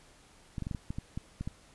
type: clicks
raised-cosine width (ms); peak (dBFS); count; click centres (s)
5; -23; 10; 0.582 / 0.623 / 0.669 / 0.712 / 0.748 / 0.905 / 0.985 / 1.175 / 1.41 / 1.475
effects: pink hiss -59 dBFS RMS until 1.74 s + resampled to 24000 Hz